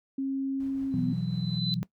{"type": "tone with pitch glide", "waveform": "sine", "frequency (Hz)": [270, 250.5], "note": ["C#4", "B3"], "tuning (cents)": [-45, 25], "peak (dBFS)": -27, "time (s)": [0.18, 1.13], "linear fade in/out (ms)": 5, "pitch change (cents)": -130, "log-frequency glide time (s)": [0.9, 1]}
{"type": "noise with tremolo", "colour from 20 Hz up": "brown", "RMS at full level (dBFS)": -46, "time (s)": [0.6, 1.59], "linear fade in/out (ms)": 2, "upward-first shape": "triangle", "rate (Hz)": 5.6, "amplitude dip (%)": 35}
{"type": "tone with exponential growth", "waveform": "sine", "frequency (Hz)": 4013, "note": "B7", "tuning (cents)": 27, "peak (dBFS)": -27, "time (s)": [0.91, 1.74], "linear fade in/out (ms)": 0, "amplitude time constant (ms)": 180}
{"type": "chord", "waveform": "sine", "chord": "B suspended fourth", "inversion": "none", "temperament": "equal", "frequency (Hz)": [123.47, 164.81, 185], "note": ["B2", "E3", "F#3"], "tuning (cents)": [0, 0, 0], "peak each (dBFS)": [-33, -31, -31], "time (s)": [0.94, 1.83], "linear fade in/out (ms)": 0}
{"effects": ["noise-tail reverb RT60 0.1 s tail -18 dB re dry", "high-pass 60 Hz 12 dB/octave"]}